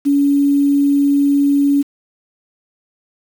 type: tone with quantisation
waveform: sine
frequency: 282.8 Hz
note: C#4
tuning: 35 cents sharp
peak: -10 dBFS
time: 0.05-1.83 s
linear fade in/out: 20 ms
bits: 6
effects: none